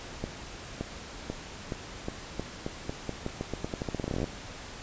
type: accelerating click train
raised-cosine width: 2 ms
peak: -18 dBFS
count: 28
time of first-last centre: 0.24-4.242 s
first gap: 570 ms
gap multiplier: 0.86
effects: pink hiss -43 dBFS RMS until 4.82 s + resampled to 16000 Hz